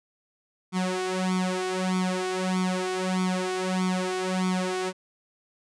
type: tone with flanger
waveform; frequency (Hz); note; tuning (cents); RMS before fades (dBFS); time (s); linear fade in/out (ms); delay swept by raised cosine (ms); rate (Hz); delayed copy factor
sawtooth; 185; F#3; 0; -27; 0.72-4.93; 50; 0.87 to 2.67; 1.6; +0.9
effects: resampled to 22050 Hz